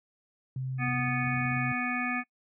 sine tone with pitch glide, 130.6 to 131.58 Hz, C3 to C3, -3 to +10 cents, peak -30 dBFS, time 0.56-1.72 s, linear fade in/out 2 ms, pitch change +13 cents, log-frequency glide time 0.9-1.18 s
harmonic tone, 246.9 Hz, B3, in tune, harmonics 1 / 3 / 5 / 7 / 9 / 10, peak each -33 / -37 / -37 / -34 / -35 / -36 dBFS, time 0.78-2.24 s, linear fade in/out 50 ms
clicks, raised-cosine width 5 ms, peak -32 dBFS, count 12, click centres 0.882 / 0.94 / 0.992 / 1.084 / 1.238 / 1.273 / 1.339 / 1.37 / 1.413 / 1.453 / 1.518 / 1.568 s
effects noise-tail reverb RT60 0.1 s tail -23 dB re dry + high-pass 80 Hz 12 dB/octave

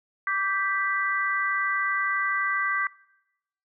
sine chord, G major, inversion second, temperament equal with one note detuned, 1164.5 / 1568 / 1975.5 Hz, D6 / G6 / B6, -15 / 0 / 0 cents, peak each -28 dBFS, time 0.27-2.87 s, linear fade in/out 2 ms, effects noise-tail reverb RT60 0.9 s tail -22 dB re dry

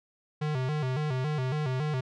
square tone with vibrato, 140 Hz, C#3, 18 cents sharp, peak -28 dBFS, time 0.41-2.01 s, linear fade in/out 10 ms, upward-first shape square, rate 3.6 Hz, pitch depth 140 cents each way, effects low-pass 4000 Hz 12 dB/octave

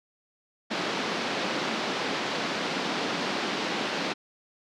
pink band-pass noise, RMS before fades -30 dBFS, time 0.7-4.14 s, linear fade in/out 20 ms, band 200 to 4900 Hz, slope 24 dB/octave, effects none

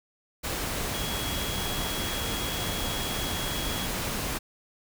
sine tone in noise, 3322 Hz, G#7, in tune, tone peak -36 dBFS, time 0.93-3.87 s, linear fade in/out 20 ms, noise pink, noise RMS -31 dBFS, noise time 0.43-4.39 s, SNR -8 dB, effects none

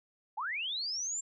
sine linear sweep, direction up, 767 to 7459 Hz, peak -33 dBFS, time 0.37-1.21 s, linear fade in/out 10 ms, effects none

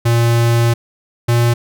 square tone pair in turn, 117.3 / 118.59 Hz, A#2 / A#2, +11 / +30 cents, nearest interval unison, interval 19 cents, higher second, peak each -11 / -11 dBFS, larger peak neither, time 0.05-0.74 / 1.28-1.54 s, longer first, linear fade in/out 10 ms, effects none

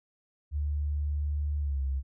sine tone with pitch glide, 73.42 to 67.33 Hz, D2 to C#2, 0 to -50 cents, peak -27 dBFS, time 0.51-2.03 s, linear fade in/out 50 ms, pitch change -150 cents, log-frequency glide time 1.6-1.82 s, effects none

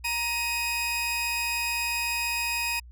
sawtooth tone pair together, 940 / 2509 Hz, A#5 / D#7, +14 / +14 cents, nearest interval octave + perfect fourth, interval 1700 cents, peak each -29 / -24 dBFS, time 0.04-2.8 s, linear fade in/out 10 ms, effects added 60 Hz sine -44 dBFS peak until 2.91 s

